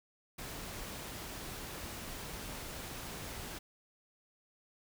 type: noise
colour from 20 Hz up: pink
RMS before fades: -44 dBFS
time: 0.38-3.59 s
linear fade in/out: 10 ms
effects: none